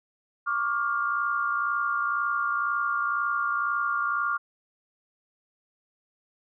sine tone cluster, 1113 / 1175 / 1407 Hz, C#6 / D6 / F6, +7 / +1 / +12 cents, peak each -32 / -28 / -27 dBFS, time 0.46-4.38 s, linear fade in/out 20 ms, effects none

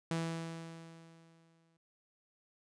sawtooth tone with exponential decay, 164.81 Hz, E3, in tune, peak -28 dBFS, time 0.11-1.77 s, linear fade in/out 2 ms, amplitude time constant 360 ms, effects resampled to 22050 Hz

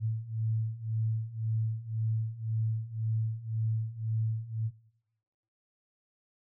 sine beating tone pair, 110 / 111.9 Hz, A2 / A2, 0 / +30 cents, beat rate 1.9 Hz, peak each -33 / -31 dBFS, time 0-4.71 s, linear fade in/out 50 ms, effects noise-tail reverb RT60 1.0 s tail -24 dB re dry

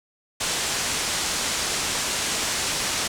white low-pass noise, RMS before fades -26 dBFS, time 0.4-3.08 s, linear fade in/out 10 ms, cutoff 8400 Hz, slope 24 dB/octave, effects none

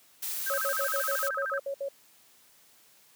blue noise, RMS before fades -34 dBFS, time 0.22-1.29 s, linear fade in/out 10 ms
sine tone with vibrato, 1420 Hz, F6, 28 cents sharp, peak -30 dBFS, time 0.46-1.59 s, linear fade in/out 10 ms, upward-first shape square, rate 13 Hz, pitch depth 180 cents each way
sine tone bursts, 554.4 Hz, C#5, in tune, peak -30 dBFS, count 10, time 0.5-1.887 s, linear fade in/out 5 ms, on 82 ms, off 63 ms
effects white hiss -60 dBFS RMS until 3.15 s + high-pass 100 Hz 12 dB/octave

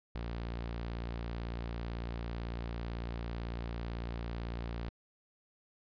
sawtooth tone, 58 Hz, A#1, 8 cents flat, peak -33 dBFS, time 0.15-4.89 s, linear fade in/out 0 ms, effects resampled to 11025 Hz

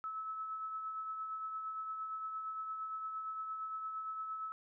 sine tone with tremolo, 1300 Hz, E6, 24 cents flat, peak -37 dBFS, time 0.04-4.52 s, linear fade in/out 0 ms, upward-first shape triangle, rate 8.7 Hz, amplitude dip 40%, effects none

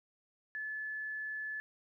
sine tone, 1728 Hz, A6, 32 cents flat, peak -37 dBFS, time 0.55-1.6 s, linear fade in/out 0 ms, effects 13-bit

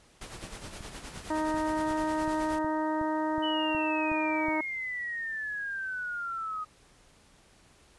pink noise with tremolo, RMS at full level -41 dBFS, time 0.21-2.59 s, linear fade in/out 5 ms, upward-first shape sine, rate 9.6 Hz, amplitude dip 55%
click train, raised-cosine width 5 ms, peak -31 dBFS, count 12, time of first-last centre 0.44-4.484 s, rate 2.72 Hz
harmonic tone, 311.1 Hz, D#4, in tune, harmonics 1 / 2 / 3 / 4 / 5 / 6, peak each -30 / -34 / -32 / -41 / -45 / -43 dBFS, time 1.3-4.61 s, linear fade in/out 5 ms
sine exponential sweep, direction down, 2997 to 1244.5 Hz, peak -32 dBFS, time 3.42-6.65 s, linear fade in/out 20 ms
effects pink hiss -60 dBFS RMS until 7.98 s + resampled to 24000 Hz

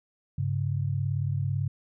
sine tone pair together, 100.58 / 138.59 Hz, G2 / C#3, +45 / 0 cents, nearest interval tritone, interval 555 cents, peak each -28 dBFS, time 0.38-1.68 s, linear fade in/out 5 ms, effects none

